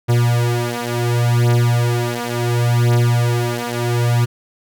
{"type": "beating tone pair", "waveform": "45% pulse", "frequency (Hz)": [119.2, 119.9], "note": ["A#2", "A#2"], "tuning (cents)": [39, 49], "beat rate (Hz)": 0.7, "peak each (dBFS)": -17, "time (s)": [0.08, 4.26], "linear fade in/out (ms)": 20, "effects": []}